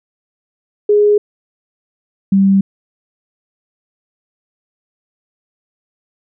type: tone pair in turn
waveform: sine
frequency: 415.3 / 194.98 Hz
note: G#4 / G3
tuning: 0 / -9 cents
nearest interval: octave + minor second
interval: 1309 cents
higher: first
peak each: -7 dBFS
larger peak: neither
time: 0.89-1.18 / 2.32-2.61 s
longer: neither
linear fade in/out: 5 ms
effects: none